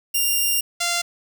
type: tone pair in turn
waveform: 5% pulse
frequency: 2794 / 692.7 Hz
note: F7 / F5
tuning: 0 / -14 cents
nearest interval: 2 octaves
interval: 2414 cents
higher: first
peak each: -9 dBFS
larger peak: neither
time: 0.14-0.61 / 0.8-1.02 s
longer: first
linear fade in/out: 10 ms
effects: 7-bit